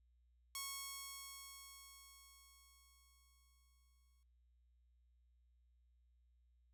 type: tone with exponential decay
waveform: 5% pulse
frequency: 1100 Hz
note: C#6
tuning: 14 cents flat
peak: -31 dBFS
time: 0.55-4.23 s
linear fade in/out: 1 ms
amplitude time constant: 800 ms
effects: noise-tail reverb RT60 0.7 s tail -26 dB re dry + added 60 Hz sine -70 dBFS peak until 6.73 s